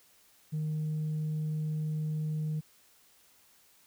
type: tone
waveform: sine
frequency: 154.4 Hz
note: D#3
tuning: 13 cents flat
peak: -28 dBFS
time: 0.52-2.61 s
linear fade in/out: 20 ms
effects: tanh soft clip ceiling -28 dBFS + white hiss -63 dBFS RMS until 3.86 s